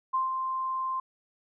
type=tone with ADSR envelope; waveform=sine; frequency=1046.5 Hz; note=C6; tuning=in tune; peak=-23 dBFS; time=0.13-1 s; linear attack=16 ms; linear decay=150 ms; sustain=-5 dB; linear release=4 ms; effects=none